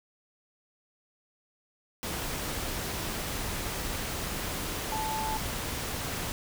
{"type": "tone in noise", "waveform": "sine", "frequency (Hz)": 873, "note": "A5", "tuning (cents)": -14, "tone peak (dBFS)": -31, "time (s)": [4.92, 5.37], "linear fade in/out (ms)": 0, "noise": "pink", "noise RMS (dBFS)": -34, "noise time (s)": [2.03, 6.32], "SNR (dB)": 0, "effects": []}